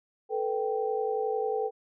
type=tone cluster; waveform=sine; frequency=438.1 / 489.2 / 781 Hz; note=A4 / B4 / G5; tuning=-7 / -16 / -7 cents; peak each=-29 / -32 / -33 dBFS; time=0.29-1.71 s; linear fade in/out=50 ms; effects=none